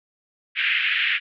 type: band-pass noise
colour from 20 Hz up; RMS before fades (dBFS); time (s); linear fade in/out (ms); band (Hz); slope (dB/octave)
white; -22; 0.55-1.2; 50; 1600 to 3000; 48
effects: none